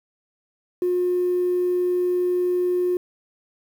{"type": "tone", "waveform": "triangle", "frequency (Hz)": 358.8, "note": "F4", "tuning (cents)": 47, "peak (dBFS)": -15, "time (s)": [0.82, 2.97], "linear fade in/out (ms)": 2, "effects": ["tanh soft clip ceiling -16 dBFS", "8-bit"]}